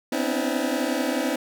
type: tone cluster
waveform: 25% pulse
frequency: 252.3 / 263.6 / 288.4 / 324.3 Hz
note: B3 / C4 / D4 / E4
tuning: +37 / +13 / -31 / -28 cents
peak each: -25 dBFS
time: 0.12-1.36 s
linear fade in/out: 5 ms
effects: none

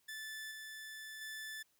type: tone with level steps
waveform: sawtooth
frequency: 1750 Hz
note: A6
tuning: 10 cents flat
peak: -40 / -43 / -40 dBFS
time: 0.08-1.63 s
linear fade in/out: 10 ms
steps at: 0.51 / 1.21 s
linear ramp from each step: 5 ms
effects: white hiss -75 dBFS RMS until 1.79 s

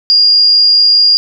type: tone with amplitude modulation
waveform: sine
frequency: 4827 Hz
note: D8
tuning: 47 cents sharp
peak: -3 dBFS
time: 0.1-1.17 s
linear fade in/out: 0 ms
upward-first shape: sine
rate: 105 Hz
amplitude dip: 30%
effects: none

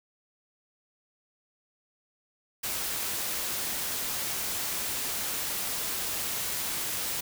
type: noise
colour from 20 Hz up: white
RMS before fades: -32 dBFS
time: 2.63-7.21 s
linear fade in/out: 10 ms
effects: none

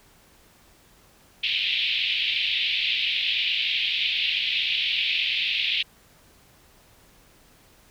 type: band-pass noise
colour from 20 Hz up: pink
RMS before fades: -25 dBFS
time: 1.43-5.83 s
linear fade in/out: 10 ms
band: 2400 to 3800 Hz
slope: 48 dB/octave
effects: pink hiss -56 dBFS RMS until 7.9 s

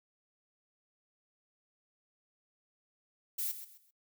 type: noise with echo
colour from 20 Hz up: violet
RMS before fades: -35 dBFS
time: 3.38-3.52 s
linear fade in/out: 10 ms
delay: 130 ms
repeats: 3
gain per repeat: -11 dB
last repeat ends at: 3.91 s
effects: noise-tail reverb RT60 0.1 s tail -23 dB re dry

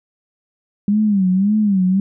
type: tone with vibrato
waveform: sine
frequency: 198.7 Hz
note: G3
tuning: 24 cents sharp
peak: -12 dBFS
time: 0.88-2 s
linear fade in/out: 2 ms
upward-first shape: sine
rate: 1.8 Hz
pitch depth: 140 cents each way
effects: none

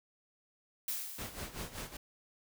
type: noise with exponential decay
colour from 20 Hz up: blue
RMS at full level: -35 dBFS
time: 0.88-1.8 s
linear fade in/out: 2 ms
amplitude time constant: 200 ms
type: noise with tremolo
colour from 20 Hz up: pink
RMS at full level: -41 dBFS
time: 1.18-1.97 s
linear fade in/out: 5 ms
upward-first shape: sine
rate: 5.2 Hz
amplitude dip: 75%
effects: none

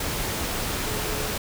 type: tone in noise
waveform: sine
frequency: 428.1 Hz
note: A4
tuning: 47 cents flat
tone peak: -35 dBFS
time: 0.86-1.31 s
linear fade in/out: 5 ms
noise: pink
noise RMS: -28 dBFS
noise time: 0-1.38 s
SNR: -10 dB
effects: none

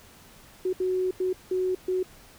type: tone bursts at uneven times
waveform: sine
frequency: 370 Hz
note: F#4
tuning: in tune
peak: -23 dBFS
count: 5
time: 0.65-0.73 / 0.8-1.11 / 1.2-1.33 / 1.51-1.75 / 1.88-2.03 s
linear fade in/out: 5 ms
effects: pink hiss -52 dBFS RMS until 2.38 s

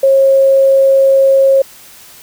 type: tone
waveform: sine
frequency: 541 Hz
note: C#5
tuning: 42 cents flat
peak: -5 dBFS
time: 0.03-1.62 s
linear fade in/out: 5 ms
effects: white hiss -38 dBFS RMS until 2.22 s

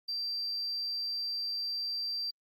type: tone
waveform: sine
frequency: 4699 Hz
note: D8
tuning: in tune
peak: -31 dBFS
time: 0.08-2.31 s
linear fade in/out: 10 ms
effects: tanh soft clip ceiling -28 dBFS + Opus 32 kbps

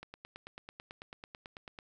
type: click train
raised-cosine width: 0.3 ms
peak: -29 dBFS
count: 17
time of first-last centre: 0.03-1.788 s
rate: 9.1 Hz
effects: none

